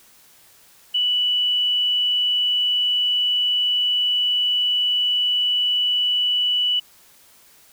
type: tone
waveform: sine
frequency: 2960 Hz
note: F#7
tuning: in tune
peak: -17 dBFS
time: 0.94-6.8 s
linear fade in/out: 10 ms
effects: white hiss -52 dBFS RMS until 7.72 s